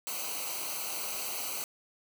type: noise with comb filter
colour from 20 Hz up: white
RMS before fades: -36 dBFS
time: 0.07-1.64 s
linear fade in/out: 0 ms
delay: 0.57 ms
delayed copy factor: -0.8
effects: none